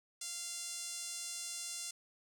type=tone with band-pass filter; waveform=5% pulse; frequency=693 Hz; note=F5; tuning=14 cents flat; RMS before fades=-43 dBFS; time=0.21-1.91 s; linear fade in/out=5 ms; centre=8700 Hz; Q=1; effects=none